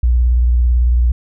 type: tone with vibrato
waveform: sine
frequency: 60.3 Hz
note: B1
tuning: 41 cents flat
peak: -9 dBFS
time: 0.03-1.12 s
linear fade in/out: 5 ms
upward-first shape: triangle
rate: 18 Hz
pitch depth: 93 cents each way
effects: none